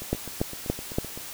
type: two click trains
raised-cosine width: 2 ms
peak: -10 / -24 dBFS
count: 4 / 10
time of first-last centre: 0.13-0.985 / 0.02-1.175 s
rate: 3.51 / 7.79 Hz
effects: white hiss -39 dBFS RMS until 1.33 s